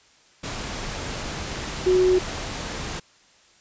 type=tone in noise; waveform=sine; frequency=368.1 Hz; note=F#4; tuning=9 cents flat; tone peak=-15 dBFS; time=1.86-2.19 s; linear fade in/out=10 ms; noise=pink; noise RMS=-31 dBFS; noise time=0.43-3 s; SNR=+13 dB; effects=white hiss -56 dBFS RMS until 3.6 s + resampled to 16000 Hz